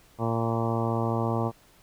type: harmonic tone with a mistuned harmonic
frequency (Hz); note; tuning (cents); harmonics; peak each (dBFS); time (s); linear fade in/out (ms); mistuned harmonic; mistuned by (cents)
114.8; A#2; -26; 1 / 2 / 3 / 4 / 5 / 6 / 7 / 8 / 9 / 10; -28 / -31 / -33 / -34 / -35 / -36 / -36 / -37 / -38 / -38; 0.18-1.52; 50; 9; -20
effects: pink hiss -58 dBFS RMS until 1.82 s